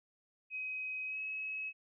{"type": "tone with pitch glide", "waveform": "sine", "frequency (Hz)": [2528, 2566], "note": ["D#7", "E7"], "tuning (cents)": [27, -47], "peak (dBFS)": -37, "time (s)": [0.5, 1.73], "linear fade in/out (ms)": 50, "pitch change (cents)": 26, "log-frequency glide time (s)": [1.06, 1.19], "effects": []}